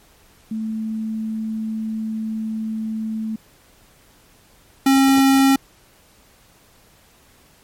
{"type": "tone pair in turn", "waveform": ["sine", "square"], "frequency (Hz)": [219.9, 270.3], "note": ["A3", "C#4"], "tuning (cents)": [-1, -44], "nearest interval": "major third", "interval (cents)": 357, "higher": "second", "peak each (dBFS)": [-22, -12], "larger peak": "second", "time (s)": [[0.51, 3.36], [4.86, 5.56]], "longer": "first", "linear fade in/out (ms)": 5, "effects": ["pink hiss -53 dBFS RMS until 7.63 s", "MP3 64 kbps"]}